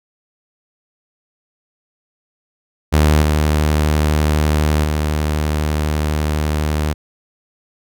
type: tone with level steps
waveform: sawtooth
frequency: 76 Hz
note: D#2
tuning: 40 cents flat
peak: -6 / -9 / -12 dBFS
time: 2.92-6.94 s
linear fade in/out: 20 ms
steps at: 3.22 / 4.84 s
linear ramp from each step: 5 ms
effects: none